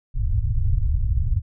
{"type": "low-pass noise", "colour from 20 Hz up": "pink", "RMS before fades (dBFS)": -20, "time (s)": [0.14, 1.42], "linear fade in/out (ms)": 50, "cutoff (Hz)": 120, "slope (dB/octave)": 48, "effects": []}